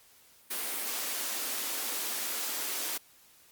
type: high-pass noise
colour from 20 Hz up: white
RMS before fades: -34 dBFS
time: 0.5-2.98 s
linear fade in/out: 10 ms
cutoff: 230 Hz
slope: 48 dB/octave
effects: white hiss -60 dBFS RMS until 3.51 s + Opus 48 kbps